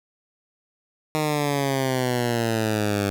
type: exponential sweep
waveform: 10% pulse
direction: down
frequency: 155.56 to 98.9 Hz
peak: -13 dBFS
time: 1.15-3.1 s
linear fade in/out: 0 ms
effects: none